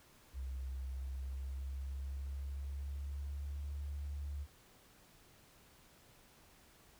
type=tone with pitch glide; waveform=sine; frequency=65.41 to 71.74 Hz; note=C2 to D2; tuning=0 to -40 cents; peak=-39 dBFS; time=0.33-4.47 s; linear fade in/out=50 ms; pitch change=+160 cents; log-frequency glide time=0.79-3.7 s; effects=pink hiss -64 dBFS RMS until 6.99 s